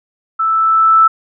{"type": "tone with level ramp", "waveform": "sine", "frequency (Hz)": 1318.5, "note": "E6", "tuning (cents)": 0, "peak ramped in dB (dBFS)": [-12, -4], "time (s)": [0.39, 1.08], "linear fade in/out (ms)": 10, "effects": []}